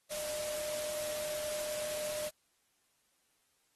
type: tone in noise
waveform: sine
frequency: 605 Hz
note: D#5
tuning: 49 cents flat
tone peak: -38 dBFS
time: 0.1-2.3 s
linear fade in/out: 20 ms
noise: white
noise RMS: -41 dBFS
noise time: 0.1-2.3 s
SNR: 0 dB
effects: white hiss -75 dBFS RMS until 3.75 s + AAC 32 kbps